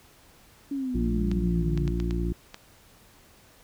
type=exponential sweep; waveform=sine; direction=down; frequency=284.3 to 138.59 Hz; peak=-27 dBFS; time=0.71-1.9 s; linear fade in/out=5 ms
type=harmonic tone; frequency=58 Hz; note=A#1; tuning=8 cents flat; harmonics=1 / 2 / 3 / 4 / 5 / 6; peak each=-27 / -36 / -31 / -41 / -37 / -34 dBFS; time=0.94-2.33 s; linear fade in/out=10 ms
type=clicks; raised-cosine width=0.2 ms; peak=-21 dBFS; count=6; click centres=1.315 / 1.776 / 1.878 / 2.001 / 2.109 / 2.544 s
effects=pink hiss -56 dBFS RMS until 3.63 s